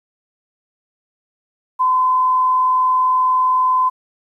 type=tone with frequency modulation; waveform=sine; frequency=1021 Hz; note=C6; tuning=43 cents flat; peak=-12 dBFS; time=1.79-3.9 s; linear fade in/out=20 ms; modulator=37.8 Hz; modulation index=0.25; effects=9-bit